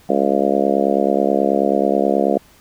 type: harmonic tone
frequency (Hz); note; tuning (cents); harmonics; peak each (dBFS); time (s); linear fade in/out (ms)
69.3; C#2; 0; 3 / 4 / 5 / 6 / 7 / 8 / 9 / 10; -22 / -22 / -22 / -22 / -22 / -22 / -22 / -22; 0.09-2.38; 5
effects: pink hiss -50 dBFS RMS until 2.6 s